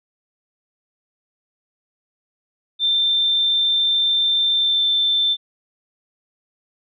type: tone with pitch glide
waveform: sine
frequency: 3573 to 3550 Hz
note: A7 to A7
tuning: +26 to +15 cents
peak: -15 dBFS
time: 2.79-5.37 s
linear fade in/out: 50 ms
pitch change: -11 cents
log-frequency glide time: 4.53-4.83 s
effects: none